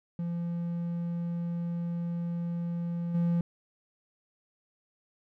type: tone with level steps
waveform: triangle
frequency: 171.2 Hz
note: F3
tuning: 34 cents flat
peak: -28 / -22 dBFS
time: 0.19-3.41 s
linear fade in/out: 2 ms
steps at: 3.14 s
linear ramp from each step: 10 ms
effects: none